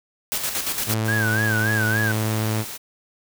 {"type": "noise with tremolo", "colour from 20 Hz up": "white", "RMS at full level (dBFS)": -24, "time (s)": [0.32, 0.94], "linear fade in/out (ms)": 0, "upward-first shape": "square", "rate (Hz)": 8.7, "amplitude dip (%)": 50}
{"type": "tone with pitch glide", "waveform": "sawtooth", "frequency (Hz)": [110, 109.05], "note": ["A2", "A2"], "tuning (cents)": [0, -15], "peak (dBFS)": -17, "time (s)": [0.86, 2.65], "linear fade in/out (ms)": 50, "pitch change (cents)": -15, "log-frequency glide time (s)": [1, 1.54]}
{"type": "noise", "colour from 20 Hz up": "white", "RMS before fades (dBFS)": -34, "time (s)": [1.04, 2.78], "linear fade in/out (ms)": 20}
{"type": "tone with vibrato", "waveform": "sine", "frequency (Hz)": 1568, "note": "G6", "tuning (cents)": 0, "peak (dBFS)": -21, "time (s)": [1.08, 2.12], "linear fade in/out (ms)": 5, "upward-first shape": "sine", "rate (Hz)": 3.5, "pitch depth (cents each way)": 120}
{"effects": []}